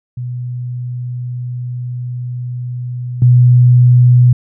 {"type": "tone with level steps", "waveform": "sine", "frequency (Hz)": 123.47, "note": "B2", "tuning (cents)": 0, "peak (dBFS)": [-19, -4], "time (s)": [0.17, 4.33], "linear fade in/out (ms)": 5, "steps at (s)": 3.22, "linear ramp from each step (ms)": 2, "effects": []}